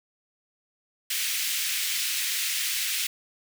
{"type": "high-pass noise", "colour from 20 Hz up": "pink", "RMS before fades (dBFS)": -28, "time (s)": [1.1, 3.07], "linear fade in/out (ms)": 5, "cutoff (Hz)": 2100, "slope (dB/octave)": 24, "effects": []}